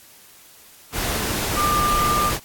sine tone in noise, 1195 Hz, D6, 30 cents sharp, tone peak -18 dBFS, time 1.55-2.33 s, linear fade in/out 50 ms, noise pink, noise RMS -24 dBFS, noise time 0.92-2.4 s, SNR +3 dB, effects white hiss -48 dBFS RMS until 2.44 s + AAC 64 kbps

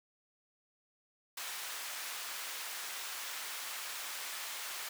pink high-pass noise, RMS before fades -42 dBFS, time 1.37-4.89 s, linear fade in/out 5 ms, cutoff 1200 Hz, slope 12 dB/octave, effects none

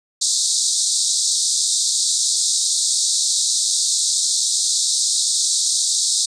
white band-pass noise, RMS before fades -19 dBFS, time 0.21-6.26 s, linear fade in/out 10 ms, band 3700 to 9100 Hz, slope 96 dB/octave, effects resampled to 22050 Hz

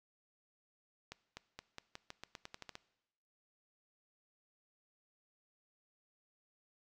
accelerating click train, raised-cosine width 0.2 ms, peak -28 dBFS, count 13, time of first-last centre 1.12-2.754 s, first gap 250 ms, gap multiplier 0.88, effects noise-tail reverb RT60 0.9 s tail -19 dB re dry

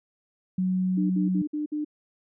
sine tone, 185.2 Hz, F#3, 2 cents sharp, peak -22 dBFS, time 0.58-1.42 s, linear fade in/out 5 ms
sine tone bursts, 300 Hz, D4, 37 cents sharp, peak -26 dBFS, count 5, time 0.97-1.848 s, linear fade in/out 10 ms, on 130 ms, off 57 ms
effects none

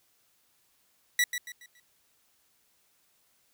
sawtooth tone with echo, 1950 Hz, B6, 23 cents flat, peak -18 dBFS, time 1.19-1.24 s, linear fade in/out 2 ms, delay 140 ms, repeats 4, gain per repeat -9 dB, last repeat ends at 1.8 s, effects white hiss -69 dBFS RMS until 3.53 s

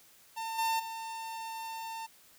45% pulse tone with level steps, 901 Hz, A5, 41 cents sharp, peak -35 / -28 / -38 dBFS, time 0.36-2.07 s, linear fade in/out 20 ms, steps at 0.58 / 0.79 s, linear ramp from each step 10 ms, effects white hiss -60 dBFS RMS until 2.38 s

